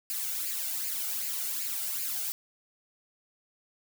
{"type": "noise with flanger", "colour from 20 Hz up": "blue", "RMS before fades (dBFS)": -33, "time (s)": [0.1, 2.32], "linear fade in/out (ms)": 0, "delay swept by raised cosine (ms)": [0.42, 1.42], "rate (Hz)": 2.6, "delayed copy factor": 0.6, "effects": []}